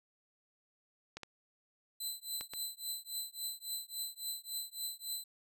clicks, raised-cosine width 0.2 ms, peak -26 dBFS, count 4, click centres 1.17 / 1.233 / 2.41 / 2.536 s
15% pulse tone with tremolo, 4031 Hz, B7, 35 cents sharp, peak -29 dBFS, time 2-5.24 s, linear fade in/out 5 ms, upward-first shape triangle, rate 3.6 Hz, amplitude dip 100%
effects none

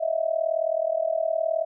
sine tone with amplitude modulation, 649 Hz, E5, 27 cents flat, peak -18 dBFS, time 0-1.65 s, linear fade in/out 20 ms, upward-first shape sine, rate 39.1 Hz, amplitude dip 90%, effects none

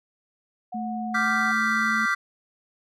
sine tone with pitch glide, 731 to 747.2 Hz, F#5 to F#5, -21 to +17 cents, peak -31 dBFS, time 0.72-1.52 s, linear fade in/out 10 ms, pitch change +38 cents, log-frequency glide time 1.12-1.32 s
sine tone, 220 Hz, A3, in tune, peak -29 dBFS, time 0.74-2.06 s, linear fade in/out 10 ms
triangle chord, G dominant seventh, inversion second, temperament equal with one note detuned, 1174.7 / 1396.9 / 1558.1 / 1975.5 Hz, D6 / F6 / G6 / B6, 0 / 0 / -11 / 0 cents, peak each -25 dBFS, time 1.14-2.15 s, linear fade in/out 10 ms
effects none

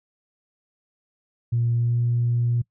sine tone with pitch glide, 118 to 119.44 Hz, A#2 to A#2, +22 to +43 cents, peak -18 dBFS, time 1.52-2.62 s, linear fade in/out 10 ms, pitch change +21 cents, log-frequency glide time 1.75-1.98 s, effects noise-tail reverb RT60 0.1 s tail -23 dB re dry + tanh soft clip ceiling -14 dBFS

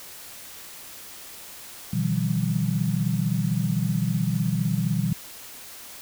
sine tone cluster, 121.7 / 153.3 / 169 / 192.8 Hz, B2 / D#3 / E3 / G3, -25 / -25 / +43 / -28 cents, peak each -27 dBFS, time 1.93-5.13 s, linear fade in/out 5 ms, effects white hiss -42 dBFS RMS until 6.01 s

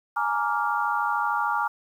sine chord, Bb dominant seventh, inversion third, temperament just, 839.1 / 932.3 / 1165.4 / 1398.5 Hz, Ab5 / Bb5 / D6 / F6, +18 / 0 / -14 / +2 cents, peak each -28 dBFS, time 0.16-1.68 s, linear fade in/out 10 ms, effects 9-bit

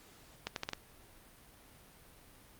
accelerating click train, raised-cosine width 0.2 ms, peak -18 dBFS, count 5, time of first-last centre 0.47-0.733 s, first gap 92 ms, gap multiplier 0.78, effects pink hiss -59 dBFS RMS until 2.59 s + Opus 48 kbps

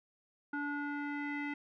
square tone with low-pass filter sweep, 289.3 Hz, D4, 26 cents flat, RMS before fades -38 dBFS, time 0.53-1.54 s, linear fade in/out 5 ms, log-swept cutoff 1400 to 2200 Hz, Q 4.9, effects none

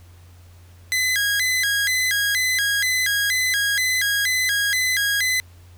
sawtooth tone with vibrato, 1821 Hz, A#6, 41 cents flat, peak -15 dBFS, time 0.92-5.4 s, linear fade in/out 0 ms, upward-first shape square, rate 2.1 Hz, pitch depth 180 cents each way, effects added 88 Hz sine -44 dBFS peak until 5.77 s + pink hiss -55 dBFS RMS until 5.77 s

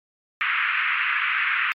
white band-pass noise, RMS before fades -23 dBFS, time 0.41-1.72 s, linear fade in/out 0 ms, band 1200 to 2600 Hz, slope 48 dB/octave, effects MP3 64 kbps

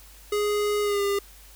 square tone with pitch glide, 415.3 to 401.6 Hz, G#4 to G4, 0 to +42 cents, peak -23 dBFS, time 0.32-1.19 s, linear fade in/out 5 ms, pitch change -58 cents, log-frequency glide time 0.82-1.02 s, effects added 50 Hz sine -49 dBFS peak until 1.55 s + white hiss -51 dBFS RMS until 1.55 s

